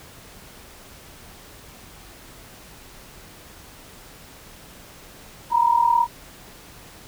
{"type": "tone pair together", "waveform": "sine", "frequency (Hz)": [937, 976.2], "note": ["A#5", "B5"], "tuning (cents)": [9, -20], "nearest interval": "minor second", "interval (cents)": 71, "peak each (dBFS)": [-17, -19], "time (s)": [5.5, 6.07], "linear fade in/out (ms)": 50, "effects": ["pink hiss -45 dBFS RMS until 7.07 s"]}